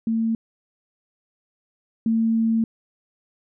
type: tone pair in turn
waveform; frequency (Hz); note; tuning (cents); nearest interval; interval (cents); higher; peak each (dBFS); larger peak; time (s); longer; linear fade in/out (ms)
sine; 225.6 / 225.6; A3 / A3; +44 / +44; unison; 0; neither; -19 / -17; second; 0.07-0.35 / 2.06-2.64; second; 2
effects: none